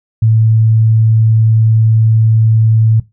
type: tone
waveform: sine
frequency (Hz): 111.2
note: A2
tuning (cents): +19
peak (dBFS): -6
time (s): 0.22-3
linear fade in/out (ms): 5
effects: noise-tail reverb RT60 0.2 s tail -18 dB re dry